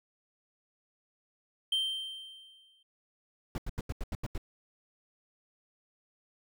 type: tone with exponential decay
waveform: triangle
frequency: 3136 Hz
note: G7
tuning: in tune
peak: -24 dBFS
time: 1.72-2.83 s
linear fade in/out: 5 ms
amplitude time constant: 240 ms
type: noise bursts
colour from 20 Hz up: brown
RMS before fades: -34 dBFS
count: 8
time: 3.55-4.379 s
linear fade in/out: 2 ms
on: 31 ms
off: 83 ms
effects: none